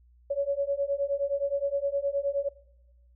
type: beating tone pair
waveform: sine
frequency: 556 / 565.6 Hz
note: C#5 / C#5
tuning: +5 / +35 cents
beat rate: 9.6 Hz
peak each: -29 / -28 dBFS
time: 0.3-2.49 s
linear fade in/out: 10 ms
effects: noise-tail reverb RT60 1.0 s tail -22 dB re dry + added 60 Hz sine -56 dBFS peak until 3.15 s